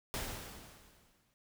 pink noise with exponential decay, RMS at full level -37 dBFS, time 0.14-1.34 s, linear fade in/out 0 ms, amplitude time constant 260 ms, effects none

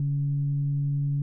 sine tone with frequency modulation, 142.5 Hz, C#3, 48 cents sharp, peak -23 dBFS, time 0-1.22 s, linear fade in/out 2 ms, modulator 137 Hz, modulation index 0.22, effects none

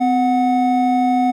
triangle tone pair together, 255.6 / 734 Hz, C4 / F#5, -40 / -14 cents, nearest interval octave + tritone, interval 1826 cents, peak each -14 dBFS, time 0-1.32 s, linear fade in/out 20 ms, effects none

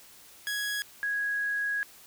sawtooth / sine tone pair in turn, 1665 / 1657.7 Hz, G#6 / G#6, +4 / -4 cents, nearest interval unison, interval 8 cents, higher first, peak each -26 / -27 dBFS, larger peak first, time 0.47-0.82 / 1.03-1.83 s, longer second, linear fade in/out 0 ms, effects white hiss -53 dBFS RMS until 2.06 s

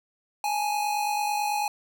square tone pair together, 830.6 / 879.7 Hz, G#5 / A5, 0 / -1 cents, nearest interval minor second, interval 99 cents, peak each -26 / -34 dBFS, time 0.44-1.68 s, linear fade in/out 2 ms, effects 10-bit

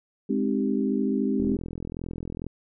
sine chord, Ab major seventh, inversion none, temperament equal, 207.7 / 261.6 / 311.1 / 392 Hz, Ab3 / C4 / Eb4 / G4, 0 / 0 / 0 / 0 cents, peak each -26 / -26 / -31 / -30 dBFS, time 0.29-1.57 s, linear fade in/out 10 ms
click train, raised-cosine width 3 ms, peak -21 dBFS, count 46, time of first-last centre 1.4-2.466 s, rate 42.2 Hz
effects none

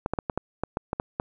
clicks, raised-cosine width 1 ms, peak -12 dBFS, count 10, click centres 0.061 / 0.136 / 0.188 / 0.298 / 0.376 / 0.636 / 0.771 / 0.931 / 0.999 / 1.199 s, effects none

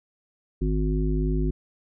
harmonic tone, 51.6 Hz, G#1, 10 cents flat, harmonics 1 / 3 / 5 / 7, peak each -23 / -28 / -30 / -31 dBFS, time 0.61-1.51 s, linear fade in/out 10 ms, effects none

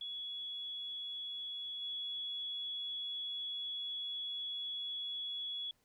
sine tone with level steps, 3374 Hz, G#7, 27 cents sharp, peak -40 / -38 dBFS, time 0.01-5.71 s, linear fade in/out 2 ms, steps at 1.81 s, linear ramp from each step 20 ms, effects pink hiss -75 dBFS RMS until 5.84 s

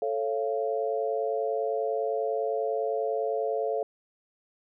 sine chord, A augmented, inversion none, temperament just, 440 / 550 / 687.5 Hz, A4 / C#5 / E#5, 0 / -14 / -27 cents, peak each -29 / -31 / -31 dBFS, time 0.02-3.83 s, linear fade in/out 2 ms, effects none

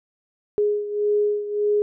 sine beating tone pair, 415.3 / 417 Hz, G#4 / G#4, 0 / +7 cents, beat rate 1.7 Hz, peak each -20 / -25 dBFS, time 0.58-1.82 s, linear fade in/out 0 ms, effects none

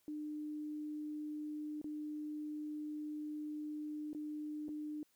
sine tone with dropouts, 301.4 Hz, D4, 45 cents sharp, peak -40 dBFS, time 0.08-5.03 s, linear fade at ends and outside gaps 1 ms, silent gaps 1.815-1.843 / 4.131-4.148 / 4.683-4.69 s, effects white hiss -75 dBFS RMS until 5.15 s

